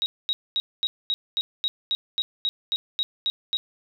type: tone bursts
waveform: sine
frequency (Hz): 3808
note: A#7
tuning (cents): +36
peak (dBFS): -21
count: 14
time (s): 0.02-3.57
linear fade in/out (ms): 0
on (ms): 40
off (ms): 230
effects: none